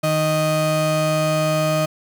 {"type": "tone pair together", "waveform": "35% pulse", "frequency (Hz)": [155.57, 622.3], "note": ["D#3", "D#5"], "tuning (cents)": [0, 0], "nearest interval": "2 octaves", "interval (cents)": 2400, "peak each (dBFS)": -19, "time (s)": [0.03, 1.86], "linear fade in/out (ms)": 10, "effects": []}